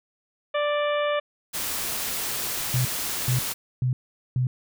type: harmonic tone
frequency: 588 Hz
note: D5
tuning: 2 cents sharp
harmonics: 1 / 2 / 3 / 4 / 5 / 6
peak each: -23 / -29 / -33 / -35 / -37 / -39 dBFS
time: 0.54-1.2 s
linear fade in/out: 10 ms
type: noise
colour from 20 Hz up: white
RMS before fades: -29 dBFS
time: 1.53-3.54 s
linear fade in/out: 20 ms
type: tone bursts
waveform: sine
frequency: 126.6 Hz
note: B2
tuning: 43 cents sharp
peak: -20 dBFS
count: 4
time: 2.74-4.47 s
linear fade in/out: 2 ms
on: 110 ms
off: 430 ms
effects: none